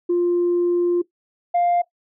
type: tone pair in turn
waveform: sine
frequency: 350 / 700 Hz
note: F4 / F5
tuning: +4 / +4 cents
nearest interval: octave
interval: 1200 cents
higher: second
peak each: -14 dBFS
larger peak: neither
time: 0.09-1.02 / 1.54-1.82 s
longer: first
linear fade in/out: 10 ms
effects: noise-tail reverb RT60 0.1 s tail -17 dB re dry + tanh soft clip ceiling -13 dBFS